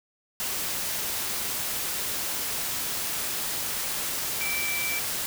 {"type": "tone in noise", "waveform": "sine", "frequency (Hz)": 2329, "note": "D7", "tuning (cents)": -15, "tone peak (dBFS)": -29, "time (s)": [4.41, 4.99], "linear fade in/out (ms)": 0, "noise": "white", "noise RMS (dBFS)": -30, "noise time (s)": [0.4, 5.26], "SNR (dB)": -2, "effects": []}